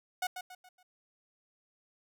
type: tone with echo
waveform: sawtooth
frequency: 733 Hz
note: F#5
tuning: 16 cents flat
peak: -27 dBFS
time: 0.22-0.27 s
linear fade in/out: 5 ms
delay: 140 ms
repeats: 4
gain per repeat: -8 dB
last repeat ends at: 0.83 s
effects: none